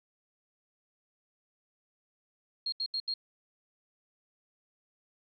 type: tone bursts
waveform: sine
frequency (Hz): 4247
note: C8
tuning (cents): +25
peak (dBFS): -30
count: 4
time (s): 2.66-3.14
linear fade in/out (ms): 5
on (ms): 63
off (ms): 76
effects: none